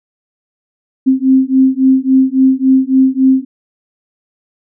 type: beating tone pair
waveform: sine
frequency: 261.6 / 265.2 Hz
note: C4 / C4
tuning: 0 / +23 cents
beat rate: 3.6 Hz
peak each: -10 dBFS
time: 1.06-3.45 s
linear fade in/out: 20 ms
effects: none